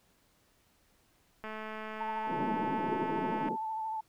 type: click train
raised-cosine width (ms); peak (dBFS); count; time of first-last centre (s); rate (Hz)
0.5; -27; 445; 1.44-3.486; 217
type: tone with vibrato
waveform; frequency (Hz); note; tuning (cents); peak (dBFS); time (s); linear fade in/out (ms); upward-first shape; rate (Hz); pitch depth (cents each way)
sine; 880; A5; 0; -33; 2-4.01; 10; sine; 13; 26
type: band-pass noise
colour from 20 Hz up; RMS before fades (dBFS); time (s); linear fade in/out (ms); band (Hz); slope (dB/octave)
white; -36; 2.26-3.57; 50; 180 to 390; 24
effects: pink hiss -69 dBFS RMS until 4.08 s